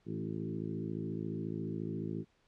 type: harmonic tone with a mistuned harmonic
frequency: 54.3 Hz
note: A1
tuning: 22 cents flat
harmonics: 2 / 3 / 4 / 5 / 6 / 7 / 8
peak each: -44 / -40 / -42 / -45 / -43 / -45 / -51 dBFS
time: 0.05-2.25 s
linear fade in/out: 50 ms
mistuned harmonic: 6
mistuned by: +18 cents
effects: pink hiss -72 dBFS RMS until 2.47 s + low-pass 5000 Hz 12 dB/octave